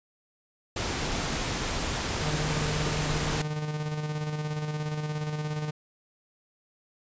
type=noise; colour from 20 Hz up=pink; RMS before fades=-30 dBFS; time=0.76-3.42 s; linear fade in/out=5 ms
type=clicks; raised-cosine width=3 ms; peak=-23 dBFS; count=2; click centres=1.306 / 1.351 s
type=tone with tremolo; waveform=45% pulse; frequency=151.5 Hz; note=D#3; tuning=46 cents flat; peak=-28 dBFS; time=2.21-5.71 s; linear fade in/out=10 ms; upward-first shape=square; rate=17 Hz; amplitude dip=40%
effects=resampled to 16000 Hz